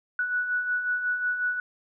sine beating tone pair, 1471 / 1476.5 Hz, F#6 / F#6, -11 / -4 cents, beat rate 5.5 Hz, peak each -34 / -25 dBFS, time 0.19-1.6 s, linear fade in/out 2 ms, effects none

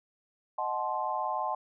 sine chord, D# diminished seventh, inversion none, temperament equal with one note detuned, 622.3 / 740 / 866.4 / 1046.5 Hz, D#5 / F#5 / A5 / C6, 0 / 0 / -27 / 0 cents, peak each -37 / -35 / -33 / -34 dBFS, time 0.58-1.55 s, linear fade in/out 5 ms, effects none

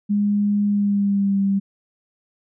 sine tone with pitch glide, 205.1 to 196.86 Hz, G#3 to G3, -21 to +8 cents, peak -16 dBFS, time 0.09-1.6 s, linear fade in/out 20 ms, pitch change -71 cents, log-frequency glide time 0.66-1.39 s, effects none

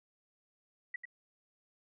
sine tone with echo, 1951 Hz, B6, 22 cents flat, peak -35 dBFS, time 0.94-0.96 s, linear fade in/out 5 ms, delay 94 ms, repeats 1, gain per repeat -6 dB, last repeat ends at 1.054 s, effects none

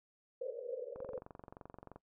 pink band-pass noise, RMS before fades -43 dBFS, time 0.41-1.19 s, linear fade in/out 5 ms, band 460 to 540 Hz, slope 96 dB/octave
click train, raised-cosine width 1 ms, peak -35 dBFS, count 24, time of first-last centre 0.96-1.96 s, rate 23 Hz
effects noise-tail reverb RT60 0.1 s tail -20 dB re dry

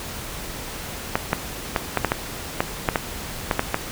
clicks, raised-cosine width 0.5 ms, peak -3 dBFS, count 12, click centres 1.155 / 1.331 / 1.762 / 1.973 / 2.047 / 2.119 / 2.605 / 2.888 / 2.958 / 3.512 / 3.594 / 3.744 s, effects pink hiss -33 dBFS RMS until 3.91 s

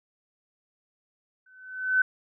sine tone with exponential growth, 1516 Hz, F#6, 42 cents sharp, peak -16 dBFS, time 1.46-2.02 s, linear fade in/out 5 ms, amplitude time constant 120 ms, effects none

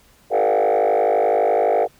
sine tone with frequency modulation, 587.3 Hz, D5, in tune, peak -12 dBFS, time 0.3-1.88 s, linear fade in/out 50 ms, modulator 51.8 Hz, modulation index 3.5, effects tanh soft clip ceiling -13 dBFS + pink hiss -54 dBFS RMS until 1.99 s

